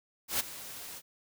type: noise with ADSR envelope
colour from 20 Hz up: white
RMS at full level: -28 dBFS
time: 0.28-1.02 s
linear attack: 120 ms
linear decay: 12 ms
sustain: -16 dB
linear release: 49 ms
effects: none